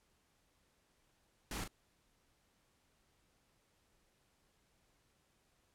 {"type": "noise with echo", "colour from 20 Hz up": "pink", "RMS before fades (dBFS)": -42, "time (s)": [1.51, 1.64], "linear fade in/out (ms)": 2, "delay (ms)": 38, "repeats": 1, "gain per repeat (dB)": -7, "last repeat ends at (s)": 1.678, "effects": ["pink hiss -75 dBFS RMS until 5.74 s", "low-pass 12000 Hz 12 dB/octave"]}